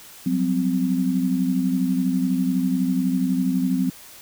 sine tone cluster, 182.8 / 194.9 / 258.6 Hz, F#3 / G3 / C4, -21 / -10 / -20 cents, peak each -23 / -27 / -21 dBFS, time 0.26-3.9 s, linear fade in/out 5 ms, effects white hiss -44 dBFS RMS until 4.21 s

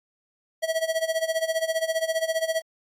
square tone with tremolo, 648 Hz, E5, 30 cents flat, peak -21 dBFS, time 0.62-2.62 s, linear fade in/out 20 ms, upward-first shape sine, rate 15 Hz, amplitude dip 85%, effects AAC 64 kbps

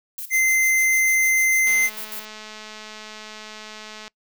violet noise with tremolo, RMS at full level -32 dBFS, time 0.18-2.25 s, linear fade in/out 0 ms, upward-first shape square, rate 6.7 Hz, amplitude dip 75%
square tone, 2073 Hz, C7, 17 cents flat, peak -17 dBFS, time 0.3-1.9 s, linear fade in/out 50 ms
click train, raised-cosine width 0.2 ms, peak -21 dBFS, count 519, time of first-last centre 1.67-4.079 s, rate 215 Hz
effects noise-tail reverb RT60 0.1 s tail -24 dB re dry

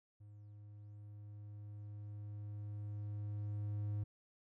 triangle tone with level ramp, 103.83 Hz, G#2, in tune, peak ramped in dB -52 to -34 dBFS, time 0.2-4.04 s, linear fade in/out 10 ms, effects none

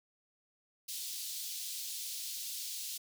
pink high-pass noise, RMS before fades -41 dBFS, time 0.88-2.98 s, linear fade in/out 10 ms, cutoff 3600 Hz, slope 24 dB/octave, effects none

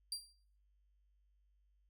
30% pulse tone with exponential decay, 4731 Hz, D8, 12 cents sharp, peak -33 dBFS, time 0.12-0.33 s, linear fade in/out 2 ms, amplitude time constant 45 ms, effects noise-tail reverb RT60 0.5 s tail -17 dB re dry + added 50 Hz sine -70 dBFS peak until 1.89 s

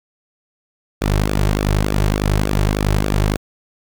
sawtooth tone with flanger, 50.9 Hz, G#1, 34 cents flat, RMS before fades -17 dBFS, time 1.01-3.37 s, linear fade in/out 10 ms, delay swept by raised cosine 0.97 to 4.17 ms, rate 3.4 Hz, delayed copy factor -0.65, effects 8-bit

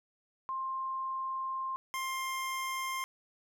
sine / 25% pulse tone pair in turn, 1056 / 1056 Hz, C6 / C6, +16 / +16 cents, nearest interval unison, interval 0 cents, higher neither, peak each -33 / -30 dBFS, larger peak second, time 0.49-1.76 / 1.94-3.04 s, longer first, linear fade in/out 0 ms, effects none

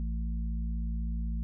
harmonic tone, 56.1 Hz, A1, 34 cents sharp, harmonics 1 / 3 / 4, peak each -30 / -40 / -42 dBFS, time 0-1.43 s, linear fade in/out 0 ms, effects none

